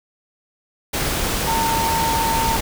sine tone in noise, 908 Hz, A#5, 46 cents flat, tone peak -19 dBFS, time 1.47-2.57 s, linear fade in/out 10 ms, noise pink, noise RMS -22 dBFS, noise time 0.93-2.61 s, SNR 0 dB, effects none

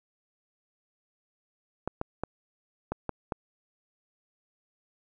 clicks, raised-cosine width 1 ms, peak -16 dBFS, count 6, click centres 1.876 / 2.014 / 2.236 / 2.92 / 3.093 / 3.322 s, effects none

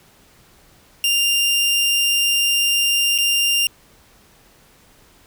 sawtooth tone with dropouts, 2794 Hz, F7, in tune, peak -12 dBFS, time 1.04-3.67 s, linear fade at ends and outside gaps 1 ms, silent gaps 3.179-3.185 s, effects pink hiss -52 dBFS RMS until 5.26 s

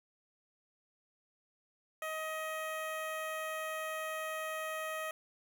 15% pulse tone with notch filter, 630 Hz, D#5, 21 cents sharp, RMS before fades -39 dBFS, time 2.02-5.11 s, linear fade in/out 2 ms, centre 5200 Hz, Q 1.5, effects none

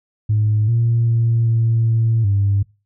sine tone with pitch steps, 106.8 / 116.5 / 115.6 / 114.3 / 113.6 / 99.8 Hz, G#2 / A#2 / A#2 / A#2 / A#2 / G2, +49 / -1 / -14 / -34 / -44 / +32 cents, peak -12 dBFS, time 0.29-2.63 s, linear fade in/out 10 ms, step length 390 ms, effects noise-tail reverb RT60 0.3 s tail -24 dB re dry + tanh soft clip ceiling -9 dBFS

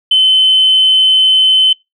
sine tone, 3056 Hz, G7, 45 cents flat, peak -5 dBFS, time 0.11-1.73 s, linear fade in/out 5 ms, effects noise-tail reverb RT60 0.2 s tail -25 dB re dry + tanh soft clip ceiling -1 dBFS

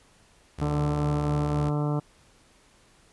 sawtooth tone, 72 Hz, D2, 34 cents flat, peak -28 dBFS, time 0.58-1.7 s, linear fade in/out 10 ms
harmonic tone, 147.8 Hz, D3, 11 cents sharp, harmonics 1 / 2 / 3 / 4 / 5 / 6 / 7 / 8 / 9, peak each -25 / -31 / -35 / -37 / -39 / -41 / -42 / -43 / -44 dBFS, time 0.61-2 s, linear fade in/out 10 ms
effects pink hiss -59 dBFS RMS until 3.12 s + resampled to 24000 Hz

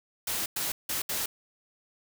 white noise bursts at uneven times, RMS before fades -31 dBFS, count 4, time 0.27-0.46 / 0.56-0.72 / 0.89-1.02 / 1.09-1.26 s, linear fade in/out 5 ms, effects none

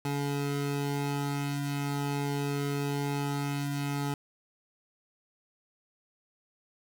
25% pulse tone pair together, 142.16 / 426 Hz, C#3 / G#4, +44 / +44 cents, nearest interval octave + perfect fifth, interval 1900 cents, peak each -26 / -35 dBFS, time 0.05-4.14 s, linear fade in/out 2 ms, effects 9-bit

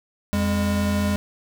square tone pair together, 85.7 / 203.6 Hz, F2 / G#3, -32 / -34 cents, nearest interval octave + minor third, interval 1498 cents, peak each -25 / -22 dBFS, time 0.33-1.16 s, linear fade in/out 0 ms, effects none

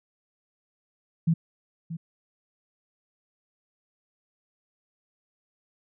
sine tone with echo, 164.7 Hz, E3, 1 cent flat, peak -18 dBFS, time 1.27-1.34 s, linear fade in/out 10 ms, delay 630 ms, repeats 1, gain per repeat -13 dB, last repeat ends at 1.97 s, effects none

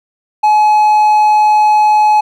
triangle tone, 849 Hz, G#5, 38 cents sharp, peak -4 dBFS, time 0.43-2.21 s, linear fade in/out 10 ms, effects none

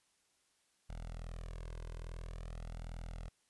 sawtooth tone with flanger, 41.2 Hz, E1, in tune, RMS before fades -45 dBFS, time 0.89-3.29 s, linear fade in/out 10 ms, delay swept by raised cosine 1.4 to 1.95 ms, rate 0.49 Hz, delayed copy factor +0.9, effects white hiss -75 dBFS RMS until 3.49 s + resampled to 24000 Hz

